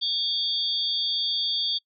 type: tone cluster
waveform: sine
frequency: 3317 / 3576 / 4583 Hz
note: G#7 / A7 / D8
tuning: -3 / +27 / -43 cents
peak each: -28 dBFS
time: 0.01-1.79 s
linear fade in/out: 20 ms
effects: noise-tail reverb RT60 0.1 s tail -26 dB re dry